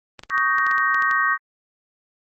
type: clicks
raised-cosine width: 0.2 ms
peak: -18 dBFS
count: 11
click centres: 0.193 / 0.235 / 0.299 / 0.379 / 0.584 / 0.666 / 0.713 / 0.781 / 0.945 / 1.023 / 1.112 s
type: chord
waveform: sine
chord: Eb dominant seventh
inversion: third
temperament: just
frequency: 1120.1 / 1244.5 / 1555.6 / 1866.8 Hz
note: Db6 / Eb6 / G6 / Bb6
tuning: +18 / 0 / -14 / +2 cents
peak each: -22 / -25 / -23 / -21 dBFS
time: 0.3-1.38 s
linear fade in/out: 50 ms
effects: Opus 32 kbps